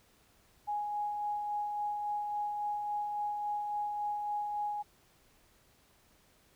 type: tone with tremolo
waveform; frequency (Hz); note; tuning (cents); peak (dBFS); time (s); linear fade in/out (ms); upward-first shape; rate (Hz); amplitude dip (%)
sine; 830.6; G#5; 0; -31; 0.67-4.83; 20; sine; 3.6; 30
effects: pink hiss -66 dBFS RMS until 6.55 s